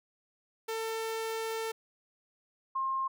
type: tone pair in turn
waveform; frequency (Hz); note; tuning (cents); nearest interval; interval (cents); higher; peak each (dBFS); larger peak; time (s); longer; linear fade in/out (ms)
sawtooth / sine; 447.6 / 1064.6; A4 / C6; +30 / +30; octave + minor third; 1500; second; -29 / -29; neither; 0.68-1.72 / 2.75-3.08; first; 10
effects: none